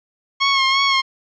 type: tone with vibrato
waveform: 15% pulse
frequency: 1088 Hz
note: C#6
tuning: 33 cents flat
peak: -8 dBFS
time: 0.4-1.02 s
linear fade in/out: 20 ms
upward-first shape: sine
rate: 2.9 Hz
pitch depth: 36 cents each way
effects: resampled to 16000 Hz